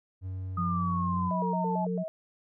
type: tone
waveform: triangle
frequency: 93.6 Hz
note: F#2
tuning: 20 cents sharp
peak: -31 dBFS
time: 0.21-1.32 s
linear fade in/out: 50 ms
type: exponential sweep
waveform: sine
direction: down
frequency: 1244.5 to 852 Hz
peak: -30 dBFS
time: 0.57-1.85 s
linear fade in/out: 5 ms
type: tone with pitch glide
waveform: sine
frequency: 174.61 to 179.73 Hz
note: F3 to F3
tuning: 0 to +50 cents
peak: -29 dBFS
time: 0.57-2.04 s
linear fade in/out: 20 ms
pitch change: +50 cents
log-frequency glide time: 0.94-1.21 s
type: tone with vibrato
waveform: sine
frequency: 538 Hz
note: C5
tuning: 48 cents sharp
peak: -33 dBFS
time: 1.31-2.08 s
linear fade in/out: 0 ms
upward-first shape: square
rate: 4.5 Hz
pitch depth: 300 cents each way
effects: none